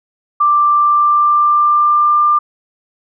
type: tone with pitch glide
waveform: sine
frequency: 1179 to 1193.4 Hz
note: D6 to D6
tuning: +6 to +27 cents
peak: -8 dBFS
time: 0.4-2.39 s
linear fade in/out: 10 ms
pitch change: +21 cents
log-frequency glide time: 0.73-2.21 s
effects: none